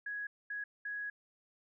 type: tone bursts at uneven times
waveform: sine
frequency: 1667 Hz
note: G#6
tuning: 6 cents sharp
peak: -37 dBFS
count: 3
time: 0.06-0.27 / 0.5-0.64 / 0.85-1.1 s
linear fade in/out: 5 ms
effects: none